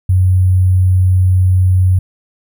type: tone with sample-and-hold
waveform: sine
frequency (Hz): 92.4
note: F#2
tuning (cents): -2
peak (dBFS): -7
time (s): 0.09-1.99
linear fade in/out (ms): 5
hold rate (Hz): 11025
effects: none